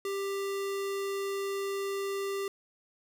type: tone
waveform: square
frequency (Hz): 394.8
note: G4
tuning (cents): +12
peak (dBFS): -32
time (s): 0.05-2.48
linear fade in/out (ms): 2
effects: none